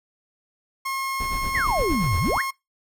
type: tone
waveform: 30% pulse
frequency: 1076 Hz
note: C6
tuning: 48 cents sharp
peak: -23 dBFS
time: 0.85-2.51 s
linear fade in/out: 10 ms
type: noise with tremolo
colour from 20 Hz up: brown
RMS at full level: -28 dBFS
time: 1.2-2.38 s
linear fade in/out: 2 ms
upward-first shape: sine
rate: 8.6 Hz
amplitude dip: 70%
type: exponential two-way sweep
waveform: sine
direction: down then up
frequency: 2217 to 76.5 to 2217 Hz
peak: -21 dBFS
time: 1.54-2.42 s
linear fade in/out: 10 ms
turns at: 2.18 s
effects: noise-tail reverb RT60 0.2 s tail -20 dB re dry